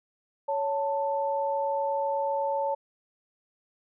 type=tone pair together; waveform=sine; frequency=558 / 885.8 Hz; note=C#5 / A5; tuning=+11 / +11 cents; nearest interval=minor sixth; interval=800 cents; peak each=-28 dBFS; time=0.48-2.75 s; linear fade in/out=10 ms; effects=none